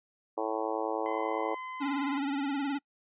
harmonic tone, 110 Hz, A2, in tune, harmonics 3 / 4 / 5 / 6 / 7 / 8 / 9 / 10, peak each -37 / -35 / -36 / -40 / -37 / -39 / -41 / -44 dBFS, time 0.37-1.55 s, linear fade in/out 10 ms
30% pulse tone, 1025 Hz, C6, 36 cents flat, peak -35 dBFS, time 1.06-2.18 s, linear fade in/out 0 ms
square tone with vibrato, 280 Hz, C#4, 18 cents sharp, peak -30 dBFS, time 1.8-2.79 s, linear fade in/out 20 ms, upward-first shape triangle, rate 19 Hz, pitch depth 84 cents each way
effects noise-tail reverb RT60 0.1 s tail -26 dB re dry + resampled to 8000 Hz

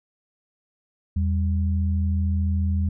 sine tone pair together, 82.41 / 196.01 Hz, E2 / G3, 0 / 0 cents, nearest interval octave + minor third, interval 1500 cents, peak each -20 / -28 dBFS, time 1.16-2.89 s, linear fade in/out 5 ms, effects none

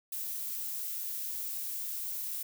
violet noise, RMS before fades -37 dBFS, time 0.12-2.43 s, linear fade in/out 5 ms, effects none

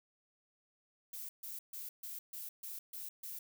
violet noise bursts, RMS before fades -45 dBFS, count 8, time 1.13-3.39 s, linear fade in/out 5 ms, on 160 ms, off 140 ms, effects none

